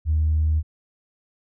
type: tone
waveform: sine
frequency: 77.78 Hz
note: D#2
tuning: in tune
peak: -16 dBFS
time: 0.05-0.63 s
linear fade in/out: 50 ms
effects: tanh soft clip ceiling -13 dBFS